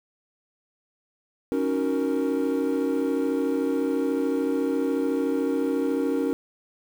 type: chord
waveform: triangle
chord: D# minor seventh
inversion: third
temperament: equal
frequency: 277.2 / 311.1 / 370 / 466.2 Hz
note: C#4 / D#4 / F#4 / A#4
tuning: 0 / 0 / 0 / 0 cents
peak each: -23 / -27 / -28 / -25 dBFS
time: 1.52-6.33 s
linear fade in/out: 0 ms
effects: tanh soft clip ceiling -13 dBFS + 8-bit